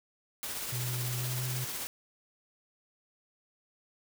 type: noise with tremolo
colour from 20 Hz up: white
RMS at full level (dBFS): -36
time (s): 0.43-1.87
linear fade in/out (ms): 0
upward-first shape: triangle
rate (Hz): 16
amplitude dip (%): 35
type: tone with pitch glide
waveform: triangle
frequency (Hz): 123.47 to 126.79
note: B2 to B2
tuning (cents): 0 to +46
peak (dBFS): -31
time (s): 0.72-1.65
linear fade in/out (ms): 10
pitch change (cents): +46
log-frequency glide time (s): 1.15-1.46
effects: none